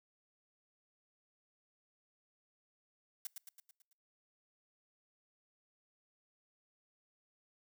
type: noise with echo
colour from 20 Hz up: blue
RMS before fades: -41 dBFS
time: 3.25-3.27 s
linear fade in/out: 2 ms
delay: 110 ms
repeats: 6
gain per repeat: -5 dB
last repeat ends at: 3.93 s
effects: noise-tail reverb RT60 0.5 s tail -26 dB re dry